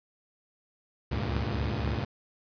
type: tone cluster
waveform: sawtooth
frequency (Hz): 68.5 / 72.4 / 99.8 / 115.8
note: C#2 / D2 / G2 / A#2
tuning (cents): -20 / -24 / +32 / -11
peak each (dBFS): -30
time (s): 1.11-2.05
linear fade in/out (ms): 10
effects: resampled to 11025 Hz + 8-bit